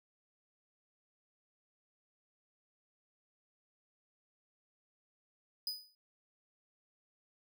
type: tone with exponential decay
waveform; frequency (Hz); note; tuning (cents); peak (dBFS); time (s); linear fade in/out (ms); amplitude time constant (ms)
45% pulse; 4978; D#8; 0; -32; 5.67-5.95; 2; 59
effects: none

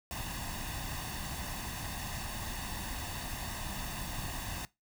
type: noise with comb filter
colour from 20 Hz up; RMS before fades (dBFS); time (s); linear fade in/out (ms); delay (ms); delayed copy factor
pink; -39; 0.11-4.65; 0; 1.1; +0.65
effects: noise-tail reverb RT60 0.2 s tail -20 dB re dry

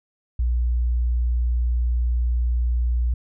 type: tone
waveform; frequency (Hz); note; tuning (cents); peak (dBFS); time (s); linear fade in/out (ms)
sine; 60; B1; -49; -18; 0.39-3.14; 5
effects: none

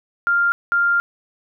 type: tone bursts at uneven times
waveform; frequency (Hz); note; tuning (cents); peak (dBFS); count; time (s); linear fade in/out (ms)
sine; 1396.9; F6; 0; -14; 2; 0.27-0.52 / 0.72-1; 0
effects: none

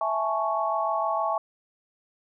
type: chord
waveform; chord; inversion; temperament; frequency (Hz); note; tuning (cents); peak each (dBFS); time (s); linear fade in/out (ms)
sine; A major seventh; second; equal with one note detuned; 659.3 / 830.6 / 877 / 1108.7; E5 / G#5 / A5 / C#6; 0 / 0 / -6 / 0; -28 / -30 / -31 / -28; 0.01-1.38; 2
effects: none

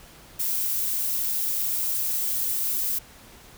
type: noise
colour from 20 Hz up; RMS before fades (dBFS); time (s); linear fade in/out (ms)
violet; -26; 0.39-2.99; 10
effects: pink hiss -49 dBFS RMS until 3.57 s

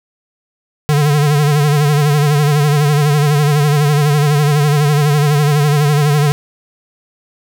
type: tone with vibrato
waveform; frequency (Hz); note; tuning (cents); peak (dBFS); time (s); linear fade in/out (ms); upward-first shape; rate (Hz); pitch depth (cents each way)
square; 147; D3; +2; -10; 0.89-6.32; 0; sine; 12; 64
effects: none

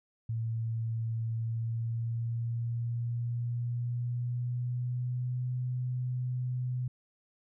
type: tone with pitch glide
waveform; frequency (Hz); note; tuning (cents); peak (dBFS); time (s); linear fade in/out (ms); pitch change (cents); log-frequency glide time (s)
sine; 113.7 to 125.43; A#2 to B2; -43 to +27; -30; 0.29-6.88; 5; +170; 1.35-5.53
effects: none

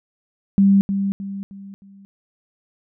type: tone with echo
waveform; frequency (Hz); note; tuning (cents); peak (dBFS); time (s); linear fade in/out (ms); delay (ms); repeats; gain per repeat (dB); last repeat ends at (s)
sine; 197; G3; +9; -10; 0.58-0.81; 0; 310; 4; -8; 2.05
effects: none

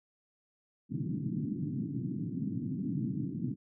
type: band-pass noise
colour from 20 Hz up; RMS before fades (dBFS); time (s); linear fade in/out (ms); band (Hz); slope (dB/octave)
pink; -35; 0.89-3.56; 50; 120 to 300; 48
effects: none

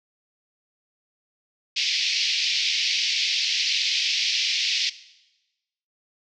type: band-pass noise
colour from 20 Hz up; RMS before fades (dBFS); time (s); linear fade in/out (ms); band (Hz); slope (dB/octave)
white; -24; 1.76-4.9; 10; 2200 to 5400; 48
effects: noise-tail reverb RT60 1.0 s tail -17 dB re dry

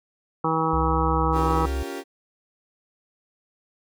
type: harmonic tone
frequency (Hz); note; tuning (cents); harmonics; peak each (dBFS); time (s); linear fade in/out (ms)
160.9; E3; -42; 1 / 2 / 3 / 5 / 6 / 7 / 8; -28 / -28 / -28 / -28 / -28 / -28 / -28; 0.44-1.66; 5
type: tone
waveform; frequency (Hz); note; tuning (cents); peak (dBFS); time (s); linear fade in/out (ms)
sine; 67.1; C2; +44; -24; 0.73-1.83; 5
type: chord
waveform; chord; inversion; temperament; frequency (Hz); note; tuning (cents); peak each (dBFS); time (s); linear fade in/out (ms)
35% pulse; G half-diminished seventh; second; equal with one note detuned; 280.4 / 349.2 / 392 / 466.2; Db4 / F4 / G4 / Bb4; +20 / 0 / 0 / 0; -34 / -35 / -33 / -38; 1.32-2.04; 50
effects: none

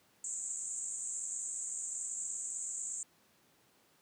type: band-pass noise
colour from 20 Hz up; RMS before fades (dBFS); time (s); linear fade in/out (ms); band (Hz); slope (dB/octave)
pink; -40; 0.24-3.03; 2; 7000 to 8100; 96
effects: pink hiss -68 dBFS RMS until 4.01 s + high-pass 150 Hz 12 dB/octave

